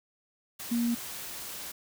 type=tone in noise; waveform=sine; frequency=235.8 Hz; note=A#3; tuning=20 cents sharp; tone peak=-25 dBFS; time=0.71-0.95 s; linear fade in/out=10 ms; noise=white; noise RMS=-40 dBFS; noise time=0.59-1.72 s; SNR=+12 dB; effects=none